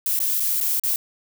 violet noise with dropouts, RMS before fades -22 dBFS, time 0.06-0.96 s, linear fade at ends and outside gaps 1 ms, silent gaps 0.191-0.201 / 0.398-0.403 / 0.603-0.61 / 0.797-0.836 s, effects none

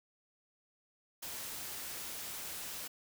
white noise, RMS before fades -43 dBFS, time 1.22-2.88 s, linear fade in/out 10 ms, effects none

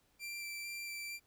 sawtooth tone with vibrato, 2351 Hz, D7, 1 cent sharp, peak -38 dBFS, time 0.19-1.2 s, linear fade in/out 50 ms, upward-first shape square, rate 2.2 Hz, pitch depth 8 cents each way, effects pink hiss -73 dBFS RMS until 1.26 s

